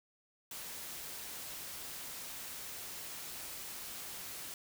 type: noise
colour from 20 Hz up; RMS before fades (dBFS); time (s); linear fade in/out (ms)
white; -45; 0.51-4.54; 2
effects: none